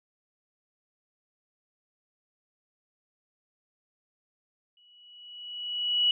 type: tone with exponential growth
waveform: sine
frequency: 2933 Hz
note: F#7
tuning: 16 cents flat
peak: -19 dBFS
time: 4.77-6.11 s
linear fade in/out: 2 ms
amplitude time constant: 290 ms
effects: none